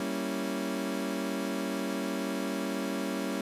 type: chord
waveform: 30% pulse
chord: G diminished seventh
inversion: none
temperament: equal with one note detuned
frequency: 195.21 / 233.1 / 277.2 / 329.6 Hz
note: G3 / Bb3 / Db4 / Fb4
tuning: -7 / 0 / 0 / 0 cents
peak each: -33 / -35 / -32 / -36 dBFS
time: 0-3.41 s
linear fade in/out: 2 ms
effects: resampled to 32000 Hz